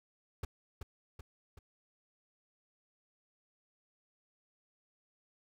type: noise with echo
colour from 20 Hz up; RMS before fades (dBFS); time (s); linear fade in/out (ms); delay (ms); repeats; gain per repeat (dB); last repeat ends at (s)
brown; -36; 0.43-0.45; 5; 380; 3; -5; 1.59
effects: none